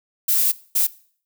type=noise bursts at uneven times; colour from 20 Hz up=violet; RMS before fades=-18 dBFS; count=2; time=0.28-0.52 / 0.75-0.87 s; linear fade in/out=10 ms; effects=noise-tail reverb RT60 0.5 s tail -20 dB re dry